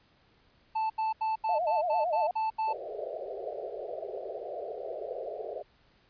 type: tone bursts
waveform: triangle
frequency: 880 Hz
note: A5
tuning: in tune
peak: -25 dBFS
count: 9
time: 0.75-2.732 s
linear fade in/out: 10 ms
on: 150 ms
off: 79 ms
type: tone with vibrato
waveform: sine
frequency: 659.3 Hz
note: E5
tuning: in tune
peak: -27 dBFS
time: 1.49-2.31 s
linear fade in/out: 2 ms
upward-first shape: sine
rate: 8.9 Hz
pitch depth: 170 cents each way
type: band-pass noise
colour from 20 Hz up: white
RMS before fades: -38 dBFS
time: 2.67-5.63 s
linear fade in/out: 20 ms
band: 380 to 700 Hz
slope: 96 dB/octave
effects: pink hiss -65 dBFS RMS until 6.09 s + resampled to 11025 Hz